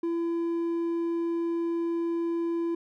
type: tone with hard clipping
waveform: sine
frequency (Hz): 336.7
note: E4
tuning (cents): +37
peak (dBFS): -27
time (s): 0.03-2.75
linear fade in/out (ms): 5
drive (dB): 3
effects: none